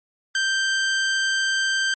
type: tone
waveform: sawtooth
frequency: 1568 Hz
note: G6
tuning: in tune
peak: -16 dBFS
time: 0.35-1.94 s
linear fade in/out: 2 ms
effects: low-pass 10000 Hz 12 dB/octave + MP3 32 kbps